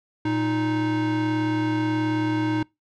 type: tone pair together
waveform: square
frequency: 116.54 / 311.1 Hz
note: A#2 / D#4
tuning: 0 / 0 cents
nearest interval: octave + perfect fourth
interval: 1700 cents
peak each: -29 / -23 dBFS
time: 0.25-2.63 s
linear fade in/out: 5 ms
effects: noise-tail reverb RT60 0.2 s tail -24 dB re dry + low-pass 3000 Hz 12 dB/octave